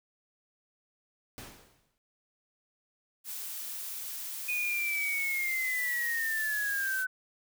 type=noise with exponential decay; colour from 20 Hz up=pink; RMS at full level=-42 dBFS; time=1.38-1.98 s; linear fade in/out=0 ms; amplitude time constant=130 ms
type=noise; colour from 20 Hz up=blue; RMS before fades=-39 dBFS; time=3.24-7.06 s; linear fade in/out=50 ms
type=linear sweep; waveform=sine; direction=down; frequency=2489 to 1507 Hz; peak=-29 dBFS; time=4.48-7.07 s; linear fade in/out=10 ms
effects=none